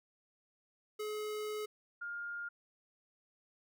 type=tone pair in turn; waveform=square / sine; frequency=424.9 / 1411.5 Hz; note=G#4 / F6; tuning=+40 / +18 cents; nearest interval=octave + major sixth; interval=2078 cents; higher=second; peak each=-38 / -39 dBFS; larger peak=first; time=0.99-1.66 / 2.01-2.49 s; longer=first; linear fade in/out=10 ms; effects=none